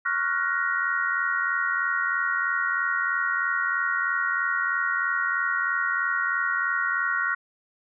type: chord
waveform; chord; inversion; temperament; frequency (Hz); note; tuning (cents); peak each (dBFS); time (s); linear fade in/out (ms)
sine; Gb major seventh; second; equal with one note detuned; 1108.7 / 1396.9 / 1480 / 1885.2; Db6 / F6 / Gb6 / Bb6; 0 / 0 / 0 / +19; -31 / -27 / -28 / -28; 0.05-7.35; 10
effects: none